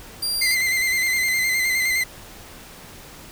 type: tone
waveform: sawtooth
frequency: 4758 Hz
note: D8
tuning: 22 cents sharp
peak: -19 dBFS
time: 0.22-0.55 s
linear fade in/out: 10 ms
type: tone with vibrato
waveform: 40% pulse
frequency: 2068 Hz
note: C7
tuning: 21 cents flat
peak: -18 dBFS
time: 0.41-2.04 s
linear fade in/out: 10 ms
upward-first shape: square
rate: 9.7 Hz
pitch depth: 31 cents each way
type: clicks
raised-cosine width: 0.2 ms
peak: -23 dBFS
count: 11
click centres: 0.51 / 0.605 / 0.686 / 0.731 / 1.02 / 1.066 / 1.167 / 1.284 / 1.655 / 1.822 / 1.855 s
effects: pink hiss -42 dBFS RMS until 3.31 s